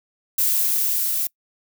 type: noise with level ramp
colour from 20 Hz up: violet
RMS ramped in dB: -19 to -23 dBFS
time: 0.38-1.27 s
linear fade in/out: 5 ms
effects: noise-tail reverb RT60 0.1 s tail -24 dB re dry